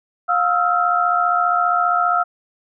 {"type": "tone cluster", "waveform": "sine", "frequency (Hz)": [710, 1292, 1367], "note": ["F5", "E6", "F6"], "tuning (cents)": [28, -35, -37], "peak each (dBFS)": -19, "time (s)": [0.28, 2.24], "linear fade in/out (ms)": 20, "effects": []}